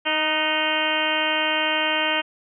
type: harmonic tone with a mistuned harmonic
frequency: 311.1 Hz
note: D#4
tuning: in tune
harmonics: 1 / 2 / 3 / 4 / 5 / 6 / 7 / 8 / 9 / 10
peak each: -32 / -28 / -28 / -32 / -29 / -29 / -30 / -29 / -27 / -28 dBFS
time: 0.05-2.22 s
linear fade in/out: 20 ms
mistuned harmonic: 5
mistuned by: -35 cents
effects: none